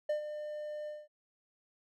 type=tone with ADSR envelope; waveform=triangle; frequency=601 Hz; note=D5; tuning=40 cents sharp; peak=-26 dBFS; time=0.09-1.08 s; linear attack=7 ms; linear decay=110 ms; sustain=-10 dB; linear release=210 ms; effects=none